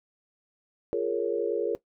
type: chord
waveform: sine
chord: Bb minor seventh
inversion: second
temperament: equal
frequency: 349.2 / 415.3 / 466.2 / 554.4 Hz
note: F4 / Ab4 / Bb4 / Db5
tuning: 0 / 0 / 0 / 0 cents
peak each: -32 / -30 / -28 / -33 dBFS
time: 0.93-1.75 s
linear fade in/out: 0 ms
effects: noise-tail reverb RT60 0.1 s tail -17 dB re dry